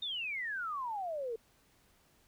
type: exponential sweep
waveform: sine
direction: down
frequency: 3717 to 440 Hz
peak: -35 dBFS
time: 0.02-1.36 s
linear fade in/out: 5 ms
effects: pink hiss -68 dBFS RMS until 2.27 s